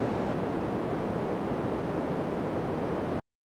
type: band-pass noise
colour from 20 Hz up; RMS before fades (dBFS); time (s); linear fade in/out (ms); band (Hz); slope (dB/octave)
white; -30; 0-3.2; 5; 120 to 510; 12
effects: Opus 48 kbps